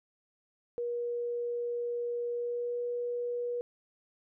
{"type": "tone with pitch glide", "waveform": "sine", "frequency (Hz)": [478.3, 483], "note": ["A#4", "B4"], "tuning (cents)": [44, -39], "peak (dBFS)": -31, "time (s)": [0.78, 3.61], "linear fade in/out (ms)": 0, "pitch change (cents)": 17, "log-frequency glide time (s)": [2.31, 2.81], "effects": []}